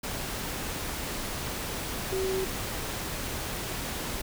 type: tone in noise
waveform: sine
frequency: 380 Hz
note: F#4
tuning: 46 cents sharp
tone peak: -27 dBFS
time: 2.12-2.45 s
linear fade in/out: 10 ms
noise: pink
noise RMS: -34 dBFS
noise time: 0.03-4.22 s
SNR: +4 dB
effects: none